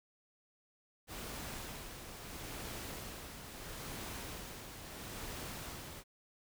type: noise with tremolo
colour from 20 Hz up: pink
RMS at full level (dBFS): -44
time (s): 1.07-6.04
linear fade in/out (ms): 50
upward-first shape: sine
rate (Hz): 0.75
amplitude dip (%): 45
effects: none